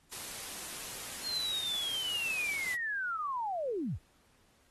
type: noise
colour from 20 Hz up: white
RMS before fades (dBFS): -42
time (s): 0.11-2.76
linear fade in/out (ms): 20
type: linear sweep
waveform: sine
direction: down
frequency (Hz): 4265 to 40.4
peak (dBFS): -32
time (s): 1.23-3.99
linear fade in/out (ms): 50
effects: pink hiss -68 dBFS RMS until 4.7 s + AAC 32 kbps